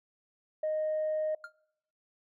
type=tone; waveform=sine; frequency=620 Hz; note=D#5; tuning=6 cents flat; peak=-27 dBFS; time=0.63-1.35 s; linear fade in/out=5 ms
type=tone with exponential decay; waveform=triangle; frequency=1401 Hz; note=F6; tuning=5 cents sharp; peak=-34 dBFS; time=1.44-1.52 s; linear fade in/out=2 ms; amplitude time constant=17 ms
effects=noise-tail reverb RT60 0.8 s tail -26 dB re dry + tanh soft clip ceiling -25 dBFS